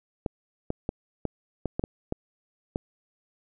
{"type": "clicks", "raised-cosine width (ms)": 2, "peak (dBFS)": -14, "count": 9, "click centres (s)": [0.262, 0.704, 0.891, 1.253, 1.657, 1.795, 1.839, 2.124, 2.759], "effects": []}